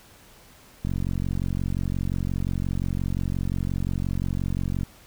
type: click train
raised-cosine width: 5 ms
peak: -15 dBFS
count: 183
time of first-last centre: 0.85-4.832 s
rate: 45.7 Hz
effects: pink hiss -52 dBFS RMS until 5.06 s